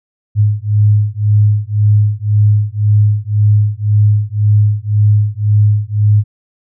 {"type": "beating tone pair", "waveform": "sine", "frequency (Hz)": [103.83, 105.73], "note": ["G#2", "G#2"], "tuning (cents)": [0, 31], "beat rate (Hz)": 1.9, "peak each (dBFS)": -11, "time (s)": [0.35, 6.24], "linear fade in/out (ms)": 50, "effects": []}